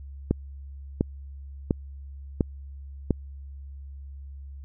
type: click train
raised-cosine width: 3 ms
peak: -8 dBFS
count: 5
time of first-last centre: 0.31-3.107 s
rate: 1.43 Hz
effects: added 69 Hz sine -38 dBFS peak until 4.64 s